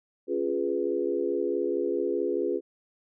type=chord; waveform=sine; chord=C# dominant seventh; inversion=none; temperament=equal with one note detuned; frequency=277.2 / 350.6 / 415.3 / 493.9 Hz; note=C#4 / E#4 / G#4 / B4; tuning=0 / +7 / 0 / 0 cents; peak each=-34 / -29 / -29 / -32 dBFS; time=0.27-2.61 s; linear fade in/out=50 ms; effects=none